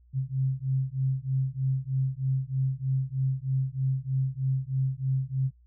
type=beating tone pair; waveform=sine; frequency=131.1 / 134.3 Hz; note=C3 / C3; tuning=+4 / +46 cents; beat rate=3.2 Hz; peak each=-28 dBFS; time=0.13-5.51 s; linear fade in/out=50 ms; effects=noise-tail reverb RT60 0.1 s tail -22 dB re dry + added 60 Hz sine -55 dBFS peak until 5.66 s